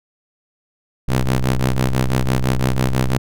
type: ring-modulated tone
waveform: sawtooth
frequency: 65 Hz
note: C2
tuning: 11 cents flat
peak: -8 dBFS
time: 1.08-3.18 s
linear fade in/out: 5 ms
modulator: 62 Hz
effects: none